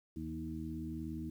harmonic tone with a mistuned harmonic, 79.3 Hz, D#2, 33 cents sharp, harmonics 1 / 2 / 3 / 4, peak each -45 / -45 / -44 / -43 dBFS, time 0.16-1.3 s, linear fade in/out 5 ms, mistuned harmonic 2, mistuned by +24 cents, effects 11-bit

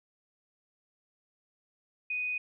sine tone, 2489 Hz, D#7, in tune, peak -30 dBFS, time 2.1-2.38 s, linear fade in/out 5 ms, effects none

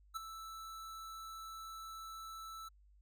square tone with ADSR envelope, 1319 Hz, E6, 1 cent sharp, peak -37 dBFS, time 0.14-2.69 s, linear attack 25 ms, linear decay 13 ms, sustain -10 dB, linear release 12 ms, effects added 50 Hz sine -62 dBFS peak until 3.01 s

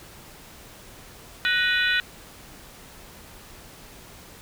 harmonic tone with a mistuned harmonic, 493.9 Hz, B4, in tune, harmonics 3 / 4 / 5 / 6 / 7 / 8, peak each -23 / -26 / -28 / -30 / -30 / -31 dBFS, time 1.45-2 s, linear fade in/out 0 ms, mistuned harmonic 4, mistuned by -87 cents, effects pink hiss -46 dBFS RMS until 4.41 s

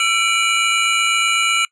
square tone cluster, 1343 / 2295 / 2403 / 2918 Hz, E6 / D7 / D7 / F#7, +32 / -40 / +39 / -25 cents, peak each -21 dBFS, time 0-1.65 s, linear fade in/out 2 ms, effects noise-tail reverb RT60 0.1 s tail -23 dB re dry + resampled to 24000 Hz

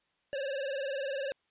square tone with vibrato, 551 Hz, C#5, 11 cents flat, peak -33 dBFS, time 0.33-1.32 s, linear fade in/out 0 ms, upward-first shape sine, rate 20 Hz, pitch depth 100 cents each way, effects white hiss -75 dBFS RMS until 1.5 s + resampled to 8000 Hz

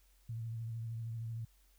sine tone with vibrato, 114.2 Hz, A#2, 35 cents flat, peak -38 dBFS, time 0.29-1.45 s, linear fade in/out 5 ms, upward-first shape sine, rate 13 Hz, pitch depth 34 cents each way, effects added 46 Hz sine -65 dBFS peak until 1.78 s + white hiss -72 dBFS RMS until 1.78 s

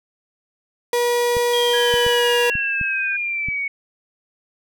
35% pulse tone, 481.5 Hz, B4, 44 cents flat, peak -15 dBFS, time 0.93-2.5 s, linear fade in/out 2 ms
clicks, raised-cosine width 5 ms, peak -18 dBFS, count 6, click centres 1.368 / 1.94 / 2.065 / 2.554 / 2.813 / 3.486 s
sine exponential sweep, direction down, 3276 to 2217 Hz, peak -21 dBFS, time 1.53-3.68 s, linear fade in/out 5 ms
sine tone with pitch glide, 1661.2 to 1579.8 Hz, G#6 to G6, 0 to +13 cents, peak -23 dBFS, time 1.73-3.17 s, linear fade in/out 10 ms, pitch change -87 cents, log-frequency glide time 2.52-2.94 s
effects none

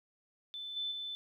sine tone with level steps, 3520 Hz, A7, in tune, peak -40 / -34 / -38 dBFS, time 0.54-1.15 s, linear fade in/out 0 ms, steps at 0.76 / 0.91 s, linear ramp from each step 10 ms, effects 12-bit

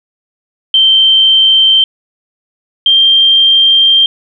sine tone pair in turn, 3124 / 3173 Hz, G7 / G7, -7 / +20 cents, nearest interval unison, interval 27 cents, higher second, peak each -4 dBFS, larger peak neither, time 0.74-1.84 / 2.86-4.06 s, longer second, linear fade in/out 2 ms, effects none

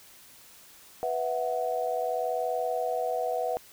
sine chord, B suspended fourth, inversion none, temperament equal, 493.9 / 659.3 / 740 Hz, B4 / E5 / F#5, 0 / 0 / 0 cents, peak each -31 dBFS, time 1.03-3.57 s, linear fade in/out 0 ms, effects white hiss -53 dBFS RMS until 3.72 s

